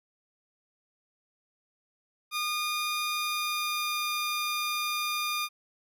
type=tone with pitch glide; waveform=15% pulse; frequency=1218 to 1211 Hz; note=D#6 to D#6; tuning=-37 to -47 cents; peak=-22 dBFS; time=2.31-5.49 s; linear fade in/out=50 ms; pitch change=-10 cents; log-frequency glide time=3.09-4.1 s; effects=none